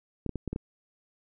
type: clicks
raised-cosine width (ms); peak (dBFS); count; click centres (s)
3; -19; 6; 0.263 / 0.293 / 0.357 / 0.477 / 0.53 / 0.561
effects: none